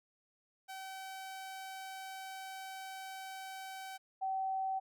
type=tone pair in turn; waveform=sawtooth / sine; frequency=766 / 766 Hz; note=G5 / G5; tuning=-40 / -40 cents; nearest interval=unison; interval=0 cents; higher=neither; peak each=-40 / -33 dBFS; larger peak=second; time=0.68-3.98 / 4.21-4.8 s; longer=first; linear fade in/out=20 ms; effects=none